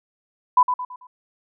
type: tone with echo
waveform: sine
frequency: 998 Hz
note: B5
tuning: 18 cents sharp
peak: -10 dBFS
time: 0.57-0.63 s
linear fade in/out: 5 ms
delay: 110 ms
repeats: 4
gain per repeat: -8 dB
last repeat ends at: 1.07 s
effects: none